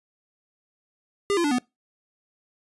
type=tone with pitch steps; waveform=square; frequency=402.9 / 342.7 / 291.6 / 248 Hz; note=G4 / F4 / D4 / B3; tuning=+48 / -33 / -12 / +7 cents; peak=-21 dBFS; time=1.3-1.584 s; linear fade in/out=0 ms; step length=71 ms; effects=noise-tail reverb RT60 0.2 s tail -23 dB re dry + resampled to 24000 Hz